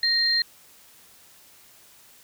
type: tone pair together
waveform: sine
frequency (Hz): 1864.7 / 4186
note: A#6 / C8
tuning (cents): 0 / 0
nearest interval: octave + major second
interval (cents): 1400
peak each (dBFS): -26 / -20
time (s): 0.03-0.42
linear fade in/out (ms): 2
effects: white hiss -53 dBFS RMS until 2.23 s